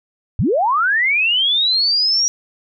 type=linear sweep; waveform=sine; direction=up; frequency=69.3 to 5750 Hz; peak=-13 dBFS; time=0.39-2.28 s; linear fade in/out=0 ms; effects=none